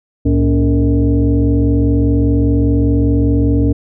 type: tone with frequency modulation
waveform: sine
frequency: 110 Hz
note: A2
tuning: in tune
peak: -9 dBFS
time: 0.25-3.73 s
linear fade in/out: 10 ms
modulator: 175 Hz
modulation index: 1.5
effects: none